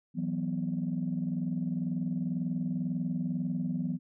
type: chord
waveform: sine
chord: E suspended second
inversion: none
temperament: equal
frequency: 164.81 / 185 / 246.9 Hz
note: E3 / F#3 / B3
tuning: 0 / 0 / 0 cents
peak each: -33 dBFS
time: 0.14-3.99 s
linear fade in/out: 50 ms
effects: tanh soft clip ceiling -22 dBFS